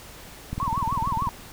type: click train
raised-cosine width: 5 ms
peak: -17 dBFS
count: 16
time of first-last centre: 0.53-1.273 s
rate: 20.2 Hz
type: tone with vibrato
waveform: sine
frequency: 1000 Hz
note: B5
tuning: 21 cents sharp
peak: -24 dBFS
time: 0.6-1.29 s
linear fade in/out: 0 ms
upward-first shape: sine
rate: 6.7 Hz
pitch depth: 220 cents each way
effects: pink hiss -44 dBFS RMS until 1.52 s